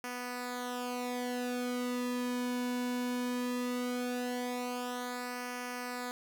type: tone with flanger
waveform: sawtooth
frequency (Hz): 246.9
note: B3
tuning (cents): 0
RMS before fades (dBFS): -36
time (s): 0.04-6.11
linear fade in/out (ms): 0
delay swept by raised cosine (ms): 0.26 to 1.56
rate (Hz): 0.18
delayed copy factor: -0.75
effects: none